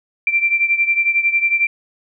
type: beating tone pair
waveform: sine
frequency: 2352 / 2363 Hz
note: D7 / D7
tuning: +2 / +10 cents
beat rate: 11 Hz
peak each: -15 / -19 dBFS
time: 0.27-1.67 s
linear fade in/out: 2 ms
effects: none